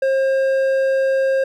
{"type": "tone with hard clipping", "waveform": "sine", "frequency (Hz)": 535, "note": "C5", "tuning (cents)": 38, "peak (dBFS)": -16, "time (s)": [0.02, 1.44], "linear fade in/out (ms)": 5, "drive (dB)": 6, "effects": []}